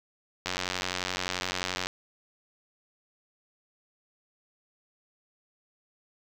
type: click train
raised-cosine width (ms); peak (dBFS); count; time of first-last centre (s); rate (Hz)
0.2; -12; 130; 0.46-1.87; 91.5
effects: 7-bit